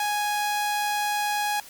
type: tone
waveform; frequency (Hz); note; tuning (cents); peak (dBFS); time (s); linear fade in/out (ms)
sawtooth; 830.6; G#5; 0; -20; 0-1.6; 2
effects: white hiss -46 dBFS RMS until 1.69 s + Opus 48 kbps